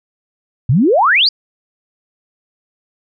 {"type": "exponential sweep", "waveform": "sine", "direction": "up", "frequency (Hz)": [109.8, 4978], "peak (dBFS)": -8, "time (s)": [0.69, 1.29], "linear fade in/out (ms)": 5, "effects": []}